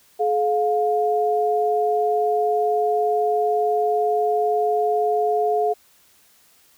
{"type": "tone pair together", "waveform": "sine", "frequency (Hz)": [425.9, 708], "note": ["G#4", "F5"], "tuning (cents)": [44, 23], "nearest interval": "major sixth", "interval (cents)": 879, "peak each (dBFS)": -20, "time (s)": [0.19, 5.74], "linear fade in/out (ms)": 20, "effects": ["white hiss -56 dBFS RMS until 6.77 s"]}